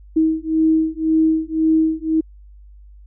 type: beating tone pair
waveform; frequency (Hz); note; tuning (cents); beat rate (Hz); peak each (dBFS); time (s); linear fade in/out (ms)
sine; 317.5 / 319.4; D#4 / D#4; +35 / +45; 1.9; -17; 0.16-2.21; 10
effects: added 50 Hz sine -40 dBFS peak until 3.06 s